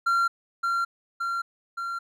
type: tone with echo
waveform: triangle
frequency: 1375 Hz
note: F6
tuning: 27 cents flat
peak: -18 dBFS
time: 0.06-0.28 s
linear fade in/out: 10 ms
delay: 570 ms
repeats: 3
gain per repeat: -3 dB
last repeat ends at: 1.99 s
effects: none